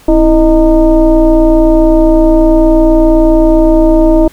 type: tone with frequency modulation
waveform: sine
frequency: 325.7 Hz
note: E4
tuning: 21 cents flat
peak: -3 dBFS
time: 0.08-4.28 s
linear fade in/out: 5 ms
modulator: 296 Hz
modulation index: 1.1
effects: pink hiss -41 dBFS RMS until 4.32 s